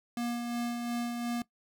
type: tone with tremolo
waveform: square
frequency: 238.2 Hz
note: A#3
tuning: 38 cents sharp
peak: -31 dBFS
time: 0.17-1.42 s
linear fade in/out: 2 ms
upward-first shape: sine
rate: 2.8 Hz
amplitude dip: 35%
effects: noise-tail reverb RT60 0.1 s tail -19 dB re dry